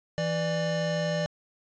square tone pair together, 164.81 / 593.3 Hz, E3 / D5, 0 / +18 cents, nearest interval octave + minor seventh, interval 2218 cents, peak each -30 / -29 dBFS, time 0.18-1.26 s, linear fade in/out 0 ms, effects resampled to 16000 Hz

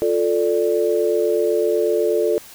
sine chord, D minor, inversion first, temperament just, 352.4 / 440.5 / 587.3 Hz, F4 / A4 / D5, +16 / +2 / 0 cents, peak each -21 / -18 / -22 dBFS, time 0.02-2.38 s, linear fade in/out 0 ms, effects white hiss -42 dBFS RMS until 2.54 s

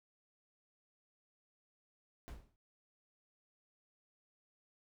brown noise with exponential decay, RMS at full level -41 dBFS, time 2.28-2.56 s, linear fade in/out 0 ms, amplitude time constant 59 ms, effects none

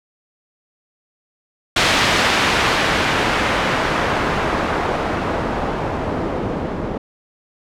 white noise with low-pass filter sweep, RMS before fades -19 dBFS, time 1.76-6.98 s, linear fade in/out 5 ms, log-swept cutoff 3400 to 500 Hz, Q 0.72, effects none

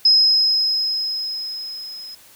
sine tone with level ramp, 5110 Hz, D#8, 45 cents sharp, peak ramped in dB -9 to -33 dBFS, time 0.05-2.15 s, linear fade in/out 5 ms, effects white hiss -48 dBFS RMS until 2.35 s

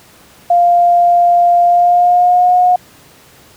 sine tone with pitch glide, 698.5 to 722.7 Hz, F5 to F#5, 0 to -41 cents, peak -6 dBFS, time 0.5-2.76 s, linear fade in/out 5 ms, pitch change +59 cents, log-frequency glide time 1.64-2.54 s, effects pink hiss -43 dBFS RMS until 3.56 s + high-pass 80 Hz 12 dB/octave

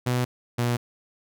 sawtooth tone pair in turn, 124.2 / 120.52 Hz, B2 / B2, +10 / -42 cents, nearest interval minor second, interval 52 cents, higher first, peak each -18 dBFS, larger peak neither, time 0.06-0.25 / 0.58-0.77 s, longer neither, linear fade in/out 10 ms, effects none

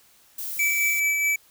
violet noise, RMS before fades -32 dBFS, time 0.38-1 s, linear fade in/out 5 ms
square tone with tremolo, 2305 Hz, D7, 33 cents flat, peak -20 dBFS, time 0.59-1.36 s, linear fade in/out 5 ms, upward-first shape sine, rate 4.7 Hz, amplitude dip 30%
effects white hiss -57 dBFS RMS until 1.5 s

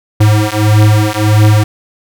square beating tone pair, 105.6 / 107.2 Hz, G#2 / A2, +29 / -45 cents, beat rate 1.6 Hz, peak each -10 dBFS, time 0.2-1.64 s, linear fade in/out 10 ms, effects none

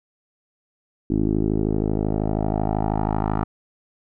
10% pulse tone with low-pass filter sweep, 52.8 Hz, G#1, 29 cents sharp, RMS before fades -22 dBFS, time 1.1-3.44 s, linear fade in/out 5 ms, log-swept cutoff 310 to 1100 Hz, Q 2.8, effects none

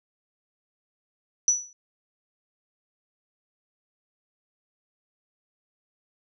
sine tone with exponential decay, 5920 Hz, F#8, in tune, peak -14 dBFS, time 1.48-1.73 s, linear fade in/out 1 ms, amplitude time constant 54 ms, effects none

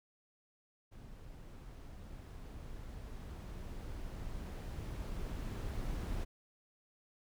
brown noise with level ramp, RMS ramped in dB -52 to -38 dBFS, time 0.91-6.25 s, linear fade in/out 20 ms, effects none

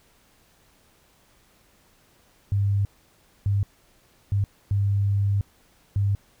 sine tone bursts at uneven times, 100 Hz, G2, 35 cents sharp, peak -19 dBFS, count 5, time 2.52-2.85 / 3.46-3.63 / 4.32-4.44 / 4.71-5.41 / 5.96-6.15 s, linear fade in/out 0 ms, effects pink hiss -60 dBFS RMS until 6.4 s

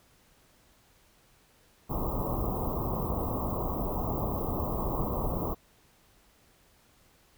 pink band-stop noise, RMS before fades -31 dBFS, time 1.89-5.55 s, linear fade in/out 20 ms, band 1200 to 15000 Hz, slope 96 dB/octave, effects pink hiss -63 dBFS RMS until 7.37 s

